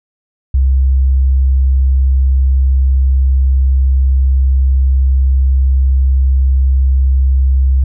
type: tone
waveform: sine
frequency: 66.1 Hz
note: C2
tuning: 18 cents sharp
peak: -7 dBFS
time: 0.54-7.84 s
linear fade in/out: 5 ms
effects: none